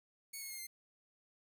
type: tone with pitch steps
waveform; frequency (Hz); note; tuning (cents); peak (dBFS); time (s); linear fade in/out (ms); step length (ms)
5% pulse; 2217 / 2178 / 2139 / 2101; C#7 / C#7 / C7 / C7; 0 / -31 / +38 / +7; -34; 0.33-0.67; 10; 85
effects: 11-bit